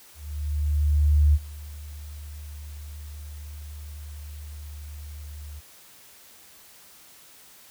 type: tone with ADSR envelope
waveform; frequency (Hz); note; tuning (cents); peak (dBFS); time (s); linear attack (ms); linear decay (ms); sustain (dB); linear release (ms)
sine; 74.1; D2; +16; -14; 0.14-5.61; 1200; 44; -22; 27
effects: white hiss -51 dBFS RMS until 7.7 s